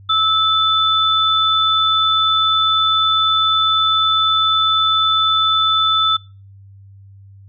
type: tone pair together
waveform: sine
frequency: 1308 / 3512 Hz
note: E6 / A7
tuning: -14 / -4 cents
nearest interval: octave + perfect fourth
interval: 1710 cents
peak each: -15 dBFS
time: 0.09-6.17 s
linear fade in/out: 10 ms
effects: noise-tail reverb RT60 0.4 s tail -26 dB re dry + added 98 Hz sine -39 dBFS peak until 7.48 s